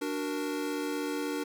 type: chord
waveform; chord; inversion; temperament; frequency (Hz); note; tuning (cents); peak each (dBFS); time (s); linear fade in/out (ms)
square; D augmented; none; equal; 293.7 / 370 / 466.2; D4 / F#4 / A#4; 0 / 0 / 0; -34 / -39 / -37; 0.01-1.44; 10
effects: none